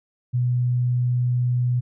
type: tone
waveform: sine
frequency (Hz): 123.47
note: B2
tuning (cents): 0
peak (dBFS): -18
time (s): 0.33-1.81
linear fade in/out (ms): 20
effects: none